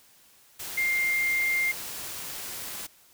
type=tone in noise; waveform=sine; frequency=2109 Hz; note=C7; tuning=13 cents sharp; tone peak=-23 dBFS; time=0.77-1.72 s; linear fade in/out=10 ms; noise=white; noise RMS=-37 dBFS; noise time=0.59-2.87 s; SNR=+11 dB; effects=white hiss -58 dBFS RMS until 3.13 s